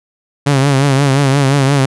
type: tone with vibrato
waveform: sawtooth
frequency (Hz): 138.1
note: C#3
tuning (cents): -6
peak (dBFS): -5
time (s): 0.46-1.86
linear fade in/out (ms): 10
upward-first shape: triangle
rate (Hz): 5.7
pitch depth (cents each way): 91
effects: resampled to 24000 Hz